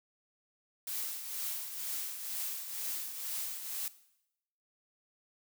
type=noise with tremolo; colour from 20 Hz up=blue; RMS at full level=-36 dBFS; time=0.87-3.88 s; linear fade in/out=2 ms; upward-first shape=triangle; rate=2.1 Hz; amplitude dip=60%; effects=noise-tail reverb RT60 0.8 s tail -17 dB re dry

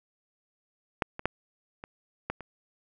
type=clicks; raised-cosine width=0.5 ms; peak=-10 / -22 / -10 / -25 / -15 / -26 dBFS; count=6; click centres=1.022 / 1.194 / 1.256 / 1.839 / 2.3 / 2.407 s; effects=none

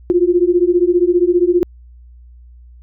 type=beating tone pair; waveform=sine; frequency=345.4 / 360.4 Hz; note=F4 / F#4; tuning=-19 / -45 cents; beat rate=15 Hz; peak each=-13 dBFS; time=0.1-1.63 s; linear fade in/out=0 ms; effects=added 60 Hz sine -38 dBFS peak until 2.82 s

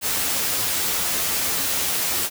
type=noise with comb filter; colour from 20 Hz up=white; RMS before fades=-23 dBFS; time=0.01-2.3 s; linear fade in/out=50 ms; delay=11 ms; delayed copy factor=+0.55; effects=none

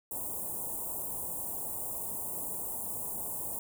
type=band-stop noise; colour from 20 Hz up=white; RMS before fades=-37 dBFS; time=0.11-3.59 s; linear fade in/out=2 ms; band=1000 to 8000 Hz; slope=48 dB/octave; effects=none

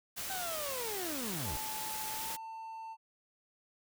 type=noise; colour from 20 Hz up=white; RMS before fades=-40 dBFS; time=0.16-2.37 s; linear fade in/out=20 ms
type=linear sweep; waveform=30% pulse; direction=down; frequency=779 to 44.65 Hz; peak=-36 dBFS; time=0.3-1.57 s; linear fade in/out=0 ms
type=tone with pitch glide; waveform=triangle; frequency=868 to 895 Hz; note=A5 to A5; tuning=-24 to +29 cents; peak=-40 dBFS; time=1.43-2.97 s; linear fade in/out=50 ms; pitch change=+53 cents; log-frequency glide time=2.13-2.29 s
effects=none

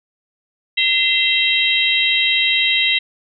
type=tone cluster; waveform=sine; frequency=2054 / 2709 / 3168 / 3820 Hz; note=C7 / E7 / G7 / A#7; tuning=-33 / +47 / +18 / +42 cents; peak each=-19 dBFS; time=0.77-2.99 s; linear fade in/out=10 ms; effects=none

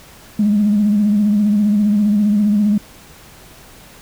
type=tone with vibrato; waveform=sine; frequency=207.7 Hz; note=G#3; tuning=in tune; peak=-10 dBFS; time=0.39-2.78 s; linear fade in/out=5 ms; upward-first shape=sine; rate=15 Hz; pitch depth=53 cents each way; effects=tanh soft clip ceiling -6 dBFS + pink hiss -42 dBFS RMS until 4.01 s

